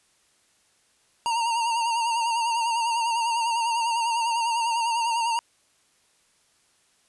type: tone with vibrato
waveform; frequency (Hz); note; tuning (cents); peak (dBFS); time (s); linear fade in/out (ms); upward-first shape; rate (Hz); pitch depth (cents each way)
square; 926; A#5; -12; -23; 1.26-5.39; 0; sine; 10; 51
effects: white hiss -64 dBFS RMS until 7.08 s + resampled to 24000 Hz